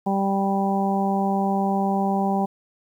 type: harmonic tone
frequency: 196 Hz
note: G3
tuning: in tune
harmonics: 1 / 2 / 3 / 4 / 5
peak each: -22 / -29 / -31 / -24 / -32 dBFS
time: 0.06-2.46 s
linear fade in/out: 10 ms
effects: 9-bit